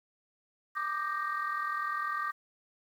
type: chord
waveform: sine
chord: Eb major seventh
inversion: third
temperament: equal with one note detuned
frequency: 1174.7 / 1214.7 / 1568 / 1864.7 Hz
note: D6 / Eb6 / G6 / Bb6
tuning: 0 / -42 / 0 / 0 cents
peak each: -33 / -36 / -38 / -38 dBFS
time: 0.75-2.32 s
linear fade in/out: 20 ms
effects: tanh soft clip ceiling -24 dBFS + 10-bit